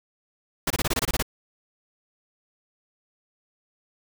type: noise bursts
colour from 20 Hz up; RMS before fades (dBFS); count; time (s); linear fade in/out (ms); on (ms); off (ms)
pink; -24; 10; 0.67-1.226; 5; 34; 24
effects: none